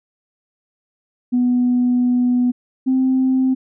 sine tone pair in turn, 246.9 / 260.6 Hz, B3 / C4, 0 / -7 cents, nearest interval minor second, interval 93 cents, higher second, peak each -12 dBFS, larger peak neither, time 1.32-2.52 / 2.86-3.55 s, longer first, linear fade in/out 20 ms, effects tanh soft clip ceiling -9 dBFS

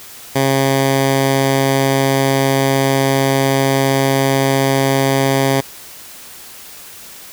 10% pulse tone, 135.6 Hz, C#3, 38 cents flat, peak -4 dBFS, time 0.35-5.61 s, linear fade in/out 10 ms, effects white hiss -36 dBFS RMS until 7.32 s

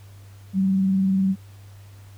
sine tone with vibrato, 191.7 Hz, G3, 38 cents flat, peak -17 dBFS, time 0.53-1.36 s, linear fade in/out 50 ms, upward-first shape sine, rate 20 Hz, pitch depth 39 cents each way, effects added 99 Hz sine -42 dBFS peak until 2.17 s + pink hiss -55 dBFS RMS until 2.17 s

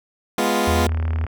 15% pulse chord, F diminished, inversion first, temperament equal, 207.7 / 246.9 / 349.2 Hz, Ab3 / Cb4 / F4, 0 / 0 / 0 cents, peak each -16 dBFS, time 0.38-0.87 s, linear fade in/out 2 ms
triangle tone, 80.8 Hz, E2, 34 cents flat, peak -17 dBFS, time 0.67-1.26 s, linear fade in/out 10 ms
click train, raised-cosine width 0.5 ms, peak -18 dBFS, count 20, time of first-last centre 0.76-1.267 s, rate 37.5 Hz
effects none

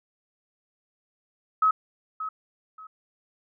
sine tone with echo, 1280 Hz, D#6, 49 cents sharp, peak -17 dBFS, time 1.62-1.71 s, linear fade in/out 5 ms, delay 580 ms, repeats 2, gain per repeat -12 dB, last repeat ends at 2.87 s, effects none

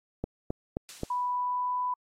click train, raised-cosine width 2 ms, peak -17 dBFS, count 4, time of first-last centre 0.24-1.034 s, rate 3.78 Hz
blue noise with exponential decay, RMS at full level -36 dBFS, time 0.89-1.45 s, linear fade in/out 0 ms, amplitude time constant 120 ms
sine tone with pitch glide, 987.8 to 994.7 Hz, B5 to B5, 0 to +12 cents, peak -27 dBFS, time 1.1-1.94 s, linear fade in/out 5 ms, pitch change +12 cents, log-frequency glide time 1.3-1.8 s
effects low-pass 7000 Hz 12 dB/octave + AAC 48 kbps

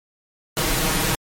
pink noise with comb filter, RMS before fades -21 dBFS, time 0.57-1.15 s, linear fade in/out 0 ms, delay 6.3 ms, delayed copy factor +1, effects MP3 64 kbps

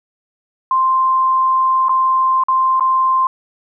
sine tone with dropouts, 1046.5 Hz, C6, in tune, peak -11 dBFS, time 0.71-3.27 s, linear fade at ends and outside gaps 2 ms, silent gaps 1.885-1.893 / 2.437-2.484 / 2.797-2.807 s, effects none

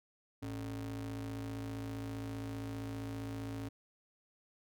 square ring-modulated tone, 82.7 Hz, E2, 6 cents sharp, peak -37 dBFS, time 0.42-3.69 s, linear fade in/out 10 ms, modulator 193 Hz, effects none

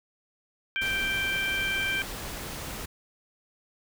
harmonic tone, 784 Hz, G5, in tune, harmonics 2 / 3 / 4, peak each -30 / -29 / -34 dBFS, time 0.76-2.02 s, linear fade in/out 0 ms
pink noise, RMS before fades -37 dBFS, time 0.81-2.86 s, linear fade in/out 10 ms
effects none

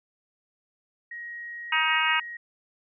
sine tone, 1889 Hz, A#6, 22 cents sharp, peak -35 dBFS, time 1.11-2.37 s, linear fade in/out 5 ms
harmonic tone, 315.8 Hz, D#4, 26 cents sharp, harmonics 3 / 4 / 5 / 6 / 7 / 8 / 9, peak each -29 / -29 / -29 / -29 / -29 / -29 / -29 dBFS, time 1.72-2.2 s, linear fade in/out 5 ms
effects none

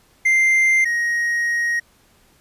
triangle tone pair in turn, 2091 / 1880.8 Hz, C7 / A#6, -2 / +15 cents, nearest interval major second, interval 183 cents, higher first, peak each -11 / -16 dBFS, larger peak first, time 0.25-0.85 / 0.85-1.8 s, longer second, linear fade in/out 10 ms, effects pink hiss -56 dBFS RMS until 2.4 s + resampled to 32000 Hz

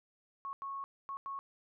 sine tone bursts at uneven times, 1100 Hz, C#6, 14 cents flat, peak -38 dBFS, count 4, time 0.45-0.53 / 0.62-0.84 / 1.09-1.17 / 1.26-1.39 s, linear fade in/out 0 ms, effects none

